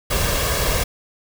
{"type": "noise with comb filter", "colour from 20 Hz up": "pink", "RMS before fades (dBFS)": -20, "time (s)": [0.1, 0.84], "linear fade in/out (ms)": 10, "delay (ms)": 1.8, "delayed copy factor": 0.5, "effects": []}